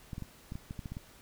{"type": "clicks", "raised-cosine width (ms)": 5, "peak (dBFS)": -27, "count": 10, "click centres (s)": [0.132, 0.181, 0.223, 0.521, 0.555, 0.709, 0.792, 0.858, 0.92, 0.969], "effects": ["pink hiss -57 dBFS RMS until 1.21 s"]}